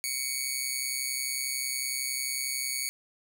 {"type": "tone with amplitude modulation", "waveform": "10% pulse", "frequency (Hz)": 2233, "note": "C#7", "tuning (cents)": 12, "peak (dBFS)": -18, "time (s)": [0.04, 2.89], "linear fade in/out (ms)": 0, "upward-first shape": "sine", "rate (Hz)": 131, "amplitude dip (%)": 60, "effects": []}